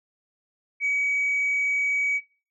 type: tone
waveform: sine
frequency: 2268 Hz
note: C#7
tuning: 39 cents sharp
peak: -20 dBFS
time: 0.8-2.21 s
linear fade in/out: 50 ms
effects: noise-tail reverb RT60 0.4 s tail -20 dB re dry + tanh soft clip ceiling -18 dBFS